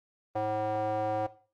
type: tone with band-pass filter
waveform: square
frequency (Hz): 107.4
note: A2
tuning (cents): -41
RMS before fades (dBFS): -30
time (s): 0.35-1.27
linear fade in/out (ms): 10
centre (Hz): 660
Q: 8.5
effects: noise-tail reverb RT60 0.4 s tail -17 dB re dry + Opus 32 kbps